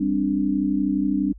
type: chord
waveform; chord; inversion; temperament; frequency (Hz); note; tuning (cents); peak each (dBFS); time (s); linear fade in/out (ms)
sine; G suspended fourth; none; equal with one note detuned; 196.91 / 261.6 / 293.7; G3 / C4 / D4; +8 / 0 / 0; -24 / -25 / -22; 0-1.33; 10
effects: added 50 Hz sine -40 dBFS peak until 1.38 s